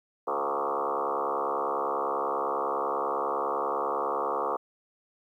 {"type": "tone with frequency modulation", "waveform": "sine", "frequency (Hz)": 812, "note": "G#5", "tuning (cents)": -39, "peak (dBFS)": -26, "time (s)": [0.27, 4.57], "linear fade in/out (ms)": 10, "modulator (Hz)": 70.1, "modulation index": 6.1, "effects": ["11-bit"]}